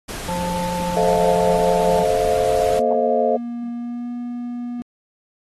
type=noise; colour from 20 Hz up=pink; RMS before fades=-31 dBFS; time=0.08-2.8 s; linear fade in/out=10 ms
type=harmonic tone; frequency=176.2 Hz; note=F3; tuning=16 cents sharp; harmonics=1 / 3 / 5; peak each=-26 / -28 / -25 dBFS; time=0.28-2.04 s; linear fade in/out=10 ms
type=chord; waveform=sine; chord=F dominant seventh; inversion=first; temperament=just; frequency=436.5 / 523.8 / 628.6 / 698.5 Hz; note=A4 / C5 / Eb5 / F5; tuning=-14 / +2 / +18 / 0 cents; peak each=-21 dBFS; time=0.96-3.37 s; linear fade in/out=10 ms
type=tone with pitch glide; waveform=triangle; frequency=237.6 to 241.8 Hz; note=A#3 to B3; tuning=+33 to -36 cents; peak=-23 dBFS; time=2.79-4.82 s; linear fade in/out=0 ms; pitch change=+31 cents; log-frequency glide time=3.73-4.11 s
effects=AAC 32 kbps